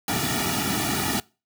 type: noise with comb filter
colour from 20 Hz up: pink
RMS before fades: -25 dBFS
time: 0.08-1.2 s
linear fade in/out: 2 ms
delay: 1.9 ms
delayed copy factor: -1
effects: noise-tail reverb RT60 0.3 s tail -23 dB re dry + high-pass 80 Hz 12 dB/octave